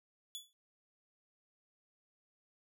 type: tone with exponential decay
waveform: sawtooth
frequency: 3429 Hz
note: A7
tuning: 45 cents flat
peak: -36 dBFS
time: 0.35-0.53 s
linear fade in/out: 0 ms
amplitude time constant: 37 ms
effects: none